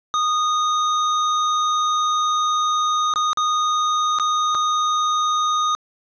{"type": "tone with dropouts", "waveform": "square", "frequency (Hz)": 1236, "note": "D#6", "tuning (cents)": -12, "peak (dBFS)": -18, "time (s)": [0.14, 5.75], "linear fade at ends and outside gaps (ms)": 0, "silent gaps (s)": [[3.138, 3.159], [3.331, 3.373], [4.187, 4.198], [4.547, 4.551]], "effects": ["resampled to 16000 Hz", "10-bit"]}